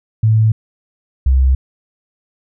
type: tone pair in turn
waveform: sine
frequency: 110 / 65.5 Hz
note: A2 / C2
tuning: 0 / +2 cents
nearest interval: major sixth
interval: 898 cents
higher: first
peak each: -8 dBFS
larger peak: neither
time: 0.23-0.52 / 1.26-1.55 s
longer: neither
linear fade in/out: 5 ms
effects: none